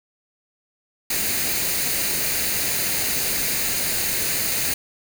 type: noise with comb filter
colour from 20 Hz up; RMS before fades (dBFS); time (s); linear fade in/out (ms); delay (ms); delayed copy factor
white; -23; 1.1-4.74; 5; 0.45; +0.5
effects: none